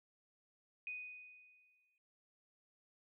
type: tone with exponential decay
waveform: sine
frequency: 2489 Hz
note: D#7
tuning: in tune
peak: -40 dBFS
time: 0.87-1.98 s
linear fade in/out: 1 ms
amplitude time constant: 240 ms
effects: none